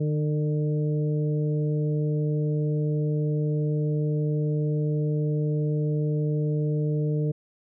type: harmonic tone with a mistuned harmonic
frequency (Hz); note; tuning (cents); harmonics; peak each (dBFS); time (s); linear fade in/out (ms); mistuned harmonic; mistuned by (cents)
150.5; D3; +43; 1 / 2 / 3 / 4; -23 / -33 / -31 / -41; 0-7.32; 10; 2; +20
effects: none